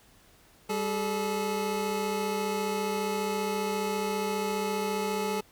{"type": "tone pair together", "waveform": "25% pulse", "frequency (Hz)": [197.61, 430], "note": ["G3", "A4"], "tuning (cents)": [14, -40], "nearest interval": "octave + minor second", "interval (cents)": 1346, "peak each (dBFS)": [-29, -26], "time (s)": [0.69, 5.41], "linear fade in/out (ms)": 10, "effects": ["pink hiss -59 dBFS RMS until 5.51 s"]}